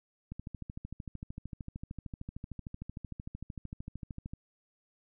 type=click train; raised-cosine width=5 ms; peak=-28 dBFS; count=54; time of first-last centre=0.32-4.335 s; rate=13.2 Hz; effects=none